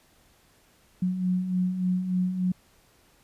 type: beating tone pair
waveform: sine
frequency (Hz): 180 / 183.4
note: F#3 / F#3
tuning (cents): -47 / -15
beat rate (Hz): 3.4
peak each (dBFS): -32 / -24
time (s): 1.02-2.52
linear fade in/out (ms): 5
effects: pink hiss -61 dBFS RMS until 3.23 s + resampled to 32000 Hz